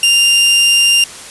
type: tone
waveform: sawtooth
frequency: 2794 Hz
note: F7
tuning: in tune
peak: -4 dBFS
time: 0.03-1.04 s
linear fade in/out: 2 ms
effects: white hiss -31 dBFS RMS until 1.3 s + resampled to 24000 Hz